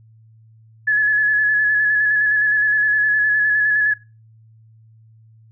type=tone with vibrato; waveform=sine; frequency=1705 Hz; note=G#6; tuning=45 cents sharp; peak=-13 dBFS; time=0.87-3.94 s; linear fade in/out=10 ms; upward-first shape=square; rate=9.7 Hz; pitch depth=23 cents each way; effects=noise-tail reverb RT60 0.3 s tail -21 dB re dry + added 111 Hz sine -46 dBFS peak until 5.51 s